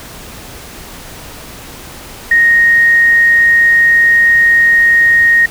sine tone, 1864.7 Hz, A#6, in tune, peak -5 dBFS, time 2.31-5.46 s, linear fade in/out 5 ms, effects pink hiss -31 dBFS RMS until 5.5 s

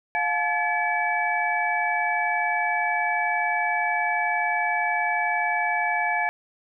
sine tone cluster, 710 / 861 / 1713 / 2292 Hz, F5 / A5 / A6 / D7, +28 / -38 / -47 / -43 cents, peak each -27 dBFS, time 0.15-6.29 s, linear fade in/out 0 ms, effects none

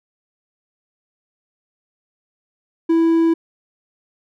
triangle tone, 329.6 Hz, E4, in tune, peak -10 dBFS, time 2.89-3.34 s, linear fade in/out 10 ms, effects none

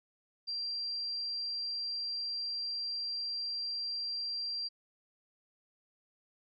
sine tone, 4731 Hz, D8, 12 cents sharp, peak -34 dBFS, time 0.47-4.69 s, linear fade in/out 20 ms, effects none

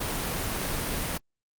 pink noise, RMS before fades -30 dBFS, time 0-1.18 s, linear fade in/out 10 ms, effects Opus 32 kbps

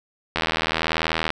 click train, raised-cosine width 0.3 ms, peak -5 dBFS, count 77, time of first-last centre 0.36-1.304 s, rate 80.5 Hz, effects none

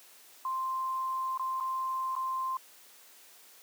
sine tone with dropouts, 1046.5 Hz, C6, in tune, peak -30 dBFS, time 0.45-2.57 s, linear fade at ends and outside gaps 2 ms, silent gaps 1.376-1.395 / 1.601-1.607 / 2.153-2.163 s, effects white hiss -56 dBFS RMS until 3.62 s + high-pass 300 Hz 12 dB/octave

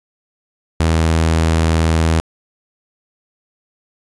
sawtooth tone, 81.1 Hz, E2, 28 cents flat, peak -8 dBFS, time 0.8-2.2 s, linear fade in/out 0 ms, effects resampled to 24000 Hz + 8-bit

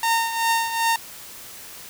sawtooth tone with tremolo, 916 Hz, A#5, 31 cents flat, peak -13 dBFS, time 0.03-0.96 s, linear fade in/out 2 ms, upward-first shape triangle, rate 2.6 Hz, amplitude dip 70%, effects white hiss -40 dBFS RMS until 1.89 s

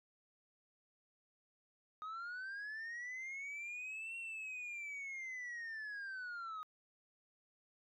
sine linear two-way sweep, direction up then down, 1244.5 to 2737 to 1244.5 Hz, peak -40 dBFS, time 2.02-6.63 s, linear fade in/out 0 ms, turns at 4.17 s, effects tanh soft clip ceiling -42 dBFS

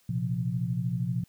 sine chord, Bb suspended second, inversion none, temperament equal with one note detuned, 117.96 / 130.81 / 174.61 Hz, Bb2 / C3 / F3, +21 / 0 / 0 cents, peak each -31 dBFS, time 0.09-1.24 s, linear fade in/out 5 ms, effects white hiss -65 dBFS RMS until 1.28 s

